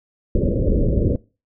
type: low-pass noise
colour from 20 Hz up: pink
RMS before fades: -18 dBFS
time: 0.35-1.16 s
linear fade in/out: 2 ms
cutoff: 570 Hz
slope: 96 dB/octave
effects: noise-tail reverb RT60 0.3 s tail -21 dB re dry